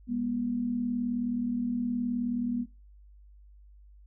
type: tone pair together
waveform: sine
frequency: 203.2 / 242.3 Hz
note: G#3 / B3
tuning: -38 / -33 cents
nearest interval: minor third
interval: 305 cents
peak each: -36 / -28 dBFS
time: 0.07-2.66 s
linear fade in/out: 50 ms
effects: noise-tail reverb RT60 0.3 s tail -19 dB re dry + added 50 Hz sine -51 dBFS peak until 4.06 s